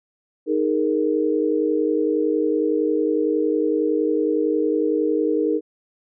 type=chord; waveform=sine; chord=D# suspended fourth; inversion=none; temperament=equal; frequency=311.1 / 415.3 / 466.2 Hz; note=D#4 / G#4 / A#4; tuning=0 / 0 / 0 cents; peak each=-21 / -23 / -22 dBFS; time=0.46-5.61 s; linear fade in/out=50 ms; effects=none